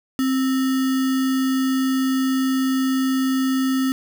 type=tone with sample-and-hold; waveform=sine; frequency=263.3 Hz; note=C4; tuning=11 cents sharp; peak=-17 dBFS; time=0.19-3.92 s; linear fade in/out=0 ms; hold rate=1575 Hz; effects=none